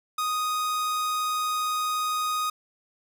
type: tone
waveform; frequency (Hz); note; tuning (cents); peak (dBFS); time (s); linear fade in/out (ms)
45% pulse; 1244.5; D#6; 0; -25; 0.18-2.5; 5
effects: none